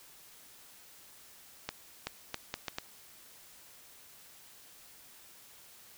accelerating click train, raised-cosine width 0.2 ms, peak -17 dBFS, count 6, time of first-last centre 1.69-2.785 s, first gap 380 ms, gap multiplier 0.72, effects white hiss -56 dBFS RMS until 5.97 s

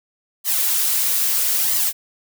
blue noise with flanger, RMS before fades -19 dBFS, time 0.44-1.93 s, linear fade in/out 50 ms, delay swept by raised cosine 0.98 to 6.48 ms, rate 0.77 Hz, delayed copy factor +0.55, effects none

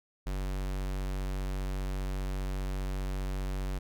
square tone, 47.5 Hz, F#1, 46 cents sharp, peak -32 dBFS, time 0.26-3.79 s, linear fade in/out 10 ms, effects none

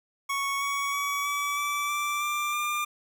25% pulse tone with pitch steps, 1108.7 / 1120.9 / 1133.3 / 1145.8 / 1158.5 / 1171.2 / 1184.2 / 1197.2 Hz, C#6 / C#6 / C#6 / D6 / D6 / D6 / D6 / D6, 0 / +19 / +38 / -43 / -24 / -5 / +14 / +33 cents, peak -23 dBFS, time 0.29-2.85 s, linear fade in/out 10 ms, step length 320 ms, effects none

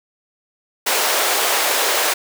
pink high-pass noise, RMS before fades -18 dBFS, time 0.86-2.14 s, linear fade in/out 10 ms, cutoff 450 Hz, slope 24 dB/octave, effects none

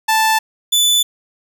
sawtooth tone pair in turn, 880 / 3488 Hz, A5 / A7, 0 / -16 cents, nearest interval 2 octaves, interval 2384 cents, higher second, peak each -8 dBFS, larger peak neither, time 0.08-0.39 / 0.72-1.03 s, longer neither, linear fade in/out 10 ms, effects none

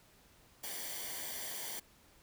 white noise with comb filter, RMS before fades -42 dBFS, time 0.63-1.8 s, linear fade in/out 10 ms, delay 0.76 ms, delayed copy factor -0.7, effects pink hiss -64 dBFS RMS until 2.22 s

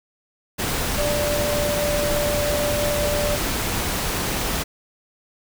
sine tone in noise, 587.3 Hz, D5, in tune, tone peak -22 dBFS, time 0.97-3.37 s, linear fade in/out 20 ms, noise pink, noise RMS -24 dBFS, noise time 0.58-4.64 s, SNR -1 dB, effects none

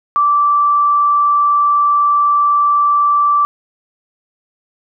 sine tone, 1166 Hz, D6, 13 cents flat, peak -9 dBFS, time 0.16-3.45 s, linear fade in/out 0 ms, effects none

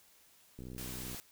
click train, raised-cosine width 3 ms, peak -34 dBFS, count 36, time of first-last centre 0.59-1.146 s, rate 62.9 Hz
white noise, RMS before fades -45 dBFS, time 0.78-1.2 s, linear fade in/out 0 ms
effects white hiss -64 dBFS RMS until 1.31 s

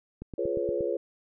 click train, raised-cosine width 3 ms, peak -25 dBFS, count 6, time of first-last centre 0.22-0.808 s, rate 8.51 Hz
sine chord, C# dominant seventh, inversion first, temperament equal with one note detuned, 349.2 / 422.3 / 493.9 / 554.4 Hz, E#4 / G#4 / B4 / C#5, 0 / +29 / 0 / 0 cents, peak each -32 dBFS, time 0.38-0.97 s, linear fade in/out 5 ms
effects none

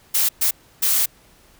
blue noise bursts at uneven times, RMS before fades -18 dBFS, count 3, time 0.14-0.29 / 0.41-0.51 / 0.82-1.06 s, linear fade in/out 10 ms, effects pink hiss -53 dBFS RMS until 1.59 s

